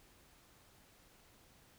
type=silence; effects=pink hiss -65 dBFS RMS until 1.78 s